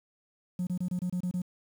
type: tone bursts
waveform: triangle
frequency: 179.8 Hz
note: F#3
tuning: 49 cents flat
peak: -25 dBFS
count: 8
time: 0.59-1.419 s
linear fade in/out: 5 ms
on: 80 ms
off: 27 ms
effects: tanh soft clip ceiling -24 dBFS + 9-bit